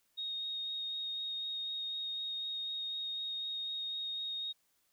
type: tone with vibrato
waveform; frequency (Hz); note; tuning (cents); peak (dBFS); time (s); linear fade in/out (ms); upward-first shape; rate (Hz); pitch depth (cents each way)
sine; 3729; A#7; 0; -36; 0.17-4.53; 20; sine; 4; 8
effects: white hiss -75 dBFS RMS until 4.92 s